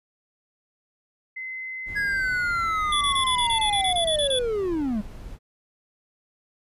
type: tone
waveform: sine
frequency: 2052 Hz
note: C7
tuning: 34 cents flat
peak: -31 dBFS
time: 1.36-3.92 s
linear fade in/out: 10 ms
type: noise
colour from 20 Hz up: brown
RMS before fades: -39 dBFS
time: 1.85-5.39 s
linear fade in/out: 50 ms
type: linear sweep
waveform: triangle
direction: down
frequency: 1674 to 196 Hz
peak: -21 dBFS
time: 1.95-5.02 s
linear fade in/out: 20 ms
type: tone bursts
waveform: square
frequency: 3436 Hz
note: A7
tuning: 42 cents flat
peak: -23 dBFS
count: 13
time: 2.92-4.391 s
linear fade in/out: 5 ms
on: 91 ms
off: 24 ms
effects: resampled to 32000 Hz